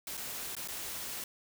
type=noise with dropouts; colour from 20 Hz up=white; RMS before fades=-40 dBFS; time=0.07-1.24 s; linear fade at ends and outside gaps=2 ms; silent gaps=0.171-0.175 / 0.552-0.566 / 0.676-0.684 s; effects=none